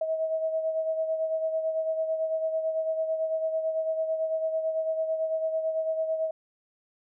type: beating tone pair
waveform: sine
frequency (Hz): 639 / 648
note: D#5 / E5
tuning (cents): +46 / -30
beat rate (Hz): 9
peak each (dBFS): -26 / -35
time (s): 0.01-6.31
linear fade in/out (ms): 5
effects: none